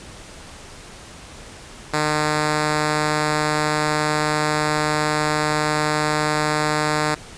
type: tone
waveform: 5% pulse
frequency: 151.8 Hz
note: D#3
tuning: 42 cents flat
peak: -7 dBFS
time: 1.93-7.15 s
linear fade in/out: 10 ms
effects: pink hiss -40 dBFS RMS until 7.37 s + resampled to 22050 Hz